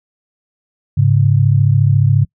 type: tone pair together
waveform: sine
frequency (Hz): 104.34 / 138.59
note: G#2 / C#3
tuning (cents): +9 / 0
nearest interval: perfect fourth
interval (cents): 491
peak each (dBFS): -11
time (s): 0.97-2.25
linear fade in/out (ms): 10
effects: noise-tail reverb RT60 0.1 s tail -26 dB re dry